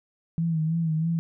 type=tone with vibrato; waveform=sine; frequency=161.9 Hz; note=E3; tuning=31 cents flat; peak=-22 dBFS; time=0.38-1.19 s; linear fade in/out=0 ms; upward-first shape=sine; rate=3.1 Hz; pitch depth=60 cents each way; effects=none